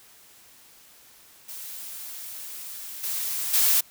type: noise with level steps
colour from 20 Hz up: blue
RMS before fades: -38 / -29 / -20 dBFS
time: 1.48-3.81 s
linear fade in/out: 10 ms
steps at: 3.03 / 3.53 s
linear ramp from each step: 10 ms
effects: white hiss -53 dBFS RMS until 3.9 s